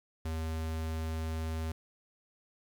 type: tone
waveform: square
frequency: 80.2 Hz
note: E2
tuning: 47 cents flat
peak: -34 dBFS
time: 0.25-1.72 s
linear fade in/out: 5 ms
effects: 10-bit